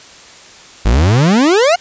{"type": "exponential sweep", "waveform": "40% pulse", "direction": "up", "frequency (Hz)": [49, 738], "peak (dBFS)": -7, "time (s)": [0.85, 1.76], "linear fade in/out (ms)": 10, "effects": ["white hiss -38 dBFS RMS until 1.8 s", "resampled to 16000 Hz"]}